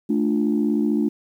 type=chord; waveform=sine; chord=D minor; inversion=second; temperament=equal; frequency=220 / 293.7 / 349.2 Hz; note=A3 / D4 / F4; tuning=0 / 0 / 0 cents; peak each=-20 / -21 / -25 dBFS; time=0.09-1.09 s; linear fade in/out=10 ms; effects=tanh soft clip ceiling -10 dBFS + 9-bit